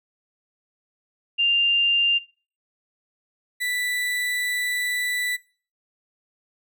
sine / 35% pulse tone pair in turn, 2794 / 1975.7 Hz, F7 / B6, 0 / 0 cents, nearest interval tritone, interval 600 cents, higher first, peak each -17 / -22 dBFS, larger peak first, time 1.38-2.19 / 3.6-5.37 s, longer second, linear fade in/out 20 ms, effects noise-tail reverb RT60 0.4 s tail -21 dB re dry

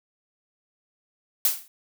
blue noise with exponential decay, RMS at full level -17 dBFS, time 1.45-1.68 s, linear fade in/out 2 ms, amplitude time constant 50 ms, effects none

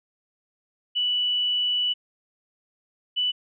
sine tone pair in turn, 2960 / 2975 Hz, F#7 / F#7, 0 / +9 cents, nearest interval unison, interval 9 cents, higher second, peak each -21 dBFS, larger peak neither, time 0.95-1.94 / 3.16-3.32 s, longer first, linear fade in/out 20 ms, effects none

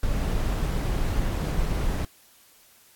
brown noise, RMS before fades -25 dBFS, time 0.03-2.05 s, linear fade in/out 2 ms, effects white hiss -56 dBFS RMS until 2.95 s + AAC 64 kbps

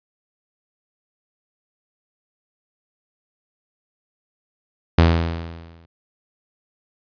sawtooth tone with exponential decay, 83.3 Hz, E2, 19 cents sharp, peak -5 dBFS, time 4.98-5.86 s, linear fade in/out 5 ms, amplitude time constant 190 ms, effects resampled to 11025 Hz

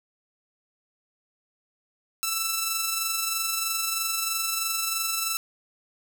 5% pulse tone with amplitude modulation, 1326 Hz, E6, 10 cents sharp, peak -12 dBFS, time 2.23-5.37 s, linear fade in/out 0 ms, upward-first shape sine, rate 23.1 Hz, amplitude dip 35%, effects 9-bit

